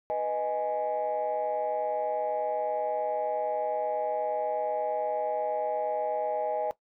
sine chord, G# minor, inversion first, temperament equal, 493.9 / 622.3 / 830.6 Hz, B4 / D#5 / G#5, 0 / 0 / 0 cents, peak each -33 / -29 / -30 dBFS, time 0.1-6.71 s, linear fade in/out 0 ms, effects noise-tail reverb RT60 0.1 s tail -17 dB re dry + tanh soft clip ceiling -21 dBFS

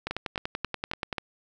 two click trains, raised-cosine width 0.3 ms, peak -14 / -14 dBFS, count 12 / 5, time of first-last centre 0.07-1.128 / 0.11-1.182 s, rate 10.4 / 3.73 Hz, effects none

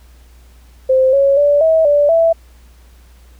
sine tone with pitch steps, 522 / 553 / 579 / 644 / 582 / 661 Hz, C5 / C#5 / D5 / E5 / D5 / E5, -4 / -4 / -25 / -41 / -16 / +5 cents, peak -8 dBFS, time 0.89-2.33 s, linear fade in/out 10 ms, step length 240 ms, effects added 60 Hz sine -41 dBFS peak until 3.39 s + pink hiss -52 dBFS RMS until 3.39 s

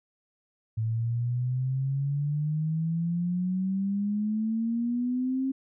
sine exponential sweep, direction up, 110 to 268.8 Hz, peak -25 dBFS, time 0.77-5.52 s, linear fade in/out 10 ms, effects none

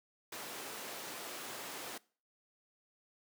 pink high-pass noise, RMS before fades -45 dBFS, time 0.32-1.98 s, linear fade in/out 5 ms, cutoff 340 Hz, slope 12 dB/octave, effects noise-tail reverb RT60 0.4 s tail -22 dB re dry

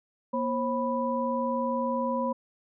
sine tone cluster, 238.2 / 536 / 987 Hz, A#3 / C5 / B5, +38 / +42 / -1 cents, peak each -30 dBFS, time 0.33-2.33 s, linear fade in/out 10 ms, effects none

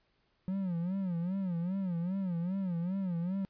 triangle tone with vibrato, 181.3 Hz, F#3, 35 cents flat, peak -29 dBFS, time 0.48-3.45 s, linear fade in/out 0 ms, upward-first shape sine, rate 2.5 Hz, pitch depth 140 cents each way, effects pink hiss -74 dBFS RMS until 3.49 s + resampled to 11025 Hz

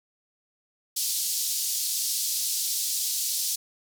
pink band-pass noise, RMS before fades -28 dBFS, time 0.96-3.56 s, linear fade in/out 10 ms, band 4400 to 16000 Hz, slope 24 dB/octave, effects none

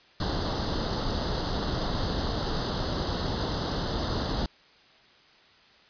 pink noise with comb filter, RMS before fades -29 dBFS, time 0.2-4.46 s, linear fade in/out 2 ms, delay 0.21 ms, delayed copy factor +0.9, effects white hiss -57 dBFS RMS until 5.89 s + resampled to 11025 Hz

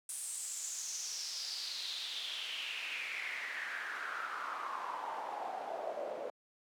pink noise with band-pass filter sweep, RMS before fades -41 dBFS, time 0.09-6.3 s, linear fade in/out 2 ms, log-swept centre 9200 to 530 Hz, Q 5.2, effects high-pass 300 Hz 12 dB/octave

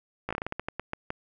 slowing click train, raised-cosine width 0.5 ms, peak -16 dBFS, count 13, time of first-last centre 0.29-1.104 s, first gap 16 ms, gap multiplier 1.24, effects none

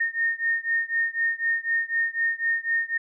sine beating tone pair, 1834 / 1838 Hz, A#6 / A#6, -29 / -25 cents, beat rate 4 Hz, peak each -25 / -26 dBFS, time 0-2.98 s, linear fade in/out 10 ms, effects none

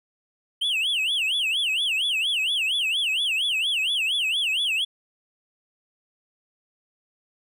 triangle tone with vibrato, 2956 Hz, F#7, 2 cents flat, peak -20 dBFS, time 0.61-4.85 s, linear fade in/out 10 ms, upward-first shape sine, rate 4.3 Hz, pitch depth 270 cents each way, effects none

